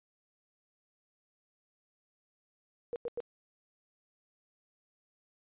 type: tone bursts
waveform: sine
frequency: 476.7 Hz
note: A#4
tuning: 39 cents sharp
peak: -33 dBFS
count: 3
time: 2.93-3.203 s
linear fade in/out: 0 ms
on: 29 ms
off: 93 ms
effects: resampled to 8000 Hz